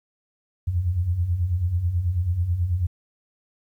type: beating tone pair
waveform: sine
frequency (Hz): 81.1 / 90.3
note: E2 / F#2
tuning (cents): -28 / -42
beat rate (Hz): 9.2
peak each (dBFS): -28 / -21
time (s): 0.67-2.87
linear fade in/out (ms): 10
effects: 10-bit